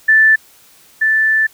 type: tone pair in turn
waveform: sine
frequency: 1760 / 1760 Hz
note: A6 / A6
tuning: 0 / 0 cents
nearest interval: unison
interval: 0 cents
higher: neither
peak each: -6 / -10 dBFS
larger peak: first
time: 0.08-0.36 / 1.01-1.47 s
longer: second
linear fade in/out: 10 ms
effects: white hiss -47 dBFS RMS until 1.53 s